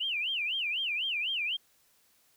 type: tone with vibrato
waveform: sine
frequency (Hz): 2750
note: F7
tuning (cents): -27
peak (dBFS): -29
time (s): 0-1.57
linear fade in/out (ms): 10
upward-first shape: sine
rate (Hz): 4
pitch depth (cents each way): 270
effects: white hiss -67 dBFS RMS until 2.36 s